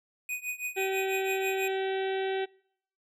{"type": "tone with tremolo", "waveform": "square", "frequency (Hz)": 2486, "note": "D#7", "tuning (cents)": -2, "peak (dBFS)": -30, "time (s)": [0.29, 1.68], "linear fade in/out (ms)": 2, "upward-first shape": "triangle", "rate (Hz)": 6.1, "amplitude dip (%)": 95}
{"type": "harmonic tone", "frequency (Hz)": 383.6, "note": "G4", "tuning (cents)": -37, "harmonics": [1, 2, 4, 5, 6, 7, 8, 9, 10], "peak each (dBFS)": [-29, -35, -41, -43, -45, -46, -47, -48, -49], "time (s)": [0.76, 2.46], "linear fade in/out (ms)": 20}
{"effects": ["noise-tail reverb RT60 0.7 s tail -26 dB re dry"]}